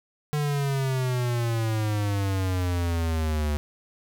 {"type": "exponential sweep", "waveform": "square", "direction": "down", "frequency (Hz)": [150, 73.42], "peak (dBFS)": -24, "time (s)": [0.33, 3.57], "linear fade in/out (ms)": 0, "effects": []}